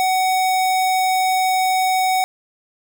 square tone, 749 Hz, F#5, 21 cents sharp, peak -16 dBFS, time 0-2.24 s, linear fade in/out 0 ms, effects none

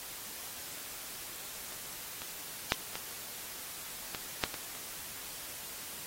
clicks, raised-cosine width 0.2 ms, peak -28 / -23 / -8 / -19 / -18 / -10 / -21 / -29 dBFS, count 8, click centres 1.723 / 2.219 / 2.721 / 2.955 / 4.148 / 4.438 / 4.542 / 4.751 s, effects white hiss -44 dBFS RMS until 6.06 s + AAC 48 kbps

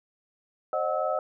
sine tone cluster, 532 / 615 / 739 / 1296 Hz, C5 / D#5 / F#5 / E6, +29 / -20 / -2 / -30 cents, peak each -31 / -28 / -31 / -32 dBFS, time 0.73-1.19 s, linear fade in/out 2 ms, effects none

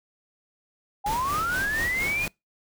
sine linear sweep, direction up, 786 to 2489 Hz, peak -24 dBFS, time 1.04-2.27 s, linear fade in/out 20 ms
pink noise with tremolo, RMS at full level -32 dBFS, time 1.06-2.28 s, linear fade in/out 2 ms, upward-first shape sine, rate 4.3 Hz, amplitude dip 50%
effects noise-tail reverb RT60 0.2 s tail -25 dB re dry

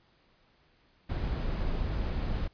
brown noise, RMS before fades -31 dBFS, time 1.09-2.48 s, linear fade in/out 10 ms, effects pink hiss -66 dBFS RMS until 2.53 s + resampled to 11025 Hz

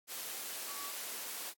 sine tone in noise, 1140 Hz, C#6, 48 cents sharp, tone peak -47 dBFS, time 0.66-0.93 s, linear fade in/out 50 ms, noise white, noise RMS -42 dBFS, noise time 0.07-1.54 s, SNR -8 dB, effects high-pass 300 Hz 12 dB/octave + AAC 64 kbps

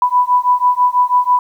sine beating tone pair, 987.8 / 993.9 Hz, B5 / B5, 0 / +11 cents, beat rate 6.1 Hz, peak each -13 dBFS, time 0.02-1.39 s, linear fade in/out 2 ms, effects 8-bit

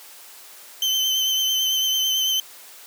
35% pulse tone with vibrato, 3078 Hz, G7, 32 cents flat, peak -17 dBFS, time 0.82-2.4 s, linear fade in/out 2 ms, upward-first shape sine, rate 9 Hz, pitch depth 23 cents each way, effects white hiss -44 dBFS RMS until 2.86 s + high-pass 400 Hz 12 dB/octave

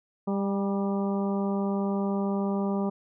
harmonic tone with a mistuned harmonic, 198.5 Hz, G3, 22 cents sharp, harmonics 1 / 2 / 3 / 4 / 5 / 6, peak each -26 / -32 / -36 / -38 / -40 / -42 dBFS, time 0.27-2.9 s, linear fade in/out 10 ms, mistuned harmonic 5, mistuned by -38 cents, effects none

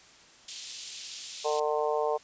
pink high-pass noise, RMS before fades -39 dBFS, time 0.48-1.6 s, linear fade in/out 5 ms, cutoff 3100 Hz, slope 24 dB/octave
harmonic tone, 150.7 Hz, D3, 45 cents sharp, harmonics 3 / 4 / 5 / 6 / 7, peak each -29 / -31 / -33 / -35 / -36 dBFS, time 1.44-2.18 s, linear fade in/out 20 ms
effects white hiss -55 dBFS RMS until 2.23 s + resampled to 16000 Hz

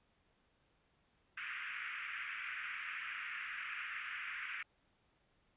white band-pass noise, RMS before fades -44 dBFS, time 1.37-4.63 s, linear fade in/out 5 ms, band 1300 to 2600 Hz, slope 48 dB/octave, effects pink hiss -75 dBFS RMS until 5.56 s + resampled to 8000 Hz

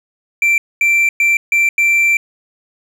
triangle tone bursts at uneven times, 2349 Hz, D7, in tune, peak -8 dBFS, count 5, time 0.42-0.58 / 0.81-1.09 / 1.2-1.37 / 1.52-1.69 / 1.78-2.17 s, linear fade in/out 2 ms, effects none

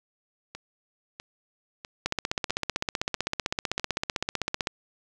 two click trains, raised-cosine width 0.2 ms, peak -21 / -9 dBFS, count 6 / 42, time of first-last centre 0.55-3.797 / 2.06-4.671 s, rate 1.54 / 15.7 Hz, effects none

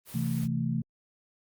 white noise, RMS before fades -45 dBFS, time 0.05-0.48 s, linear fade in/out 50 ms
sine chord, A minor, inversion first, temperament equal with one note detuned, 130.81 / 164.81 / 222.4 Hz, C3 / E3 / A3, 0 / 0 / +19 cents, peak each -31 dBFS, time 0.14-0.82 s, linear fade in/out 10 ms
effects Opus 32 kbps

